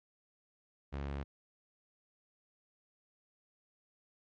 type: tone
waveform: sawtooth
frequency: 70 Hz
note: C#2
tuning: 18 cents sharp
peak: -33 dBFS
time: 0.92-1.24 s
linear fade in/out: 20 ms
effects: low-pass 3000 Hz 12 dB/octave + MP3 48 kbps